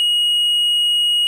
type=tone; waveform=triangle; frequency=2889 Hz; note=F#7; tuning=42 cents flat; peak=-12 dBFS; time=0-1.27 s; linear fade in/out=0 ms; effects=none